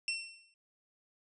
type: tone with exponential decay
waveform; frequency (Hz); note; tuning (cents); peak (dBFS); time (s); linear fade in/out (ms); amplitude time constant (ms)
25% pulse; 2707; E7; +45; -26; 0.08-0.54; 1; 100
effects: resampled to 22050 Hz